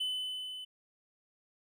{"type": "tone with level ramp", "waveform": "triangle", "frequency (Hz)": 3018, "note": "F#7", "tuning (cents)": 34, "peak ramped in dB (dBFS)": [-29, -40], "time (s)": [0, 0.65], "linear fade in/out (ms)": 10, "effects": []}